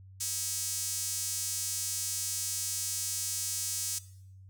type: tone with high-pass filter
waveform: sawtooth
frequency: 320 Hz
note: D#4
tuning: 49 cents sharp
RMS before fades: -34 dBFS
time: 0.2-3.99 s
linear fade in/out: 10 ms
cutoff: 6900 Hz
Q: 1.7
effects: noise-tail reverb RT60 0.7 s tail -18 dB re dry + added 95 Hz sine -49 dBFS peak until 4.49 s